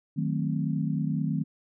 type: chord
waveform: sine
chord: D# diminished seventh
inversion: none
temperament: equal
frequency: 155.56 / 185 / 220 / 261.6 Hz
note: D#3 / F#3 / A3 / C4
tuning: 0 / 0 / 0 / 0 cents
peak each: -28 / -32 / -32 / -33 dBFS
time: 0.16-1.44 s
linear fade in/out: 20 ms
effects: none